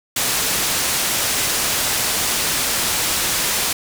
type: low-pass noise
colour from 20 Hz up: white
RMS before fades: -20 dBFS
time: 0.16-3.73 s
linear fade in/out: 5 ms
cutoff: 11000 Hz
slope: 12 dB/octave
effects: none